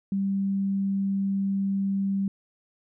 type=tone; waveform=sine; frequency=196 Hz; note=G3; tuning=in tune; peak=-23 dBFS; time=0.12-2.28 s; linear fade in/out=2 ms; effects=none